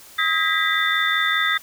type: tone cluster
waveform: sine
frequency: 1272 / 1619 / 1920 / 2005 / 3566 Hz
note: D#6 / G#6 / B6 / B6 / A7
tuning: +38 / -45 / -49 / +26 / +22 cents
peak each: -24 dBFS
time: 0.18-1.58 s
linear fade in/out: 10 ms
effects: white hiss -45 dBFS RMS until 1.62 s